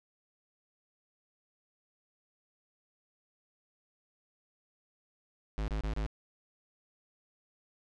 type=tone bursts; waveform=square; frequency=52.8 Hz; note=G#1; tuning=29 cents sharp; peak=-32 dBFS; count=4; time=5.58-6.064 s; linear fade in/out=0 ms; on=100 ms; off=28 ms; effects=low-pass 5000 Hz 12 dB/octave